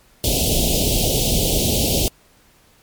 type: band-stop noise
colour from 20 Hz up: pink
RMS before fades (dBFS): -18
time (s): 0.24-2.08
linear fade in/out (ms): 0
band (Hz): 710 to 2800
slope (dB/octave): 48
effects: pink hiss -54 dBFS RMS until 2.82 s + MP3 96 kbps